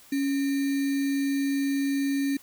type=tone with sample-and-hold; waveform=sine; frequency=277.2 Hz; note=C#4; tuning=in tune; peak=-23 dBFS; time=0.12-2.37 s; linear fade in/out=5 ms; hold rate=2100 Hz; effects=white hiss -53 dBFS RMS until 2.42 s